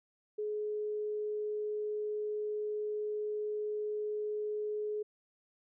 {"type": "tone", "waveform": "sine", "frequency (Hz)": 422.3, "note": "G#4", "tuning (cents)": 29, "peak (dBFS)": -33, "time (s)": [0.38, 5.03], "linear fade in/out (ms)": 10, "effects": []}